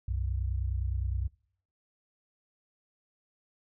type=tone pair together; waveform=sine; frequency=63.29 / 93 Hz; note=B1 / F#2; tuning=+43 / +9 cents; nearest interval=perfect fifth; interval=666 cents; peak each=-30 / -33 dBFS; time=0.08-1.28 s; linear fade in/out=5 ms; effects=noise-tail reverb RT60 0.6 s tail -23 dB re dry